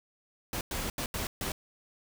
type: noise bursts at uneven times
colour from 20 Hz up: pink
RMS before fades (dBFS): -34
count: 5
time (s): 0.53-0.61 / 0.71-0.9 / 0.98-1.06 / 1.14-1.27 / 1.41-1.52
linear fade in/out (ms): 2
effects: none